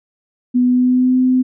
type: tone with pitch glide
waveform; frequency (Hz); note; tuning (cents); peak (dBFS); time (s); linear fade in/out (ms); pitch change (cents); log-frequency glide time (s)
sine; 248.1 to 255.4; B3 to C4; +8 to -42; -10; 0.54-1.43; 20; +50; 0.64-1.17
effects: none